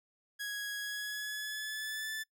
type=tone with pitch glide; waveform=sawtooth; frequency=1661.2 to 1751.9 Hz; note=G#6 to A6; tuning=0 to -8 cents; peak=-33 dBFS; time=0.39-2.24 s; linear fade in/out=20 ms; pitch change=+92 cents; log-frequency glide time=0.78-2.1 s; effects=noise-tail reverb RT60 0.1 s tail -22 dB re dry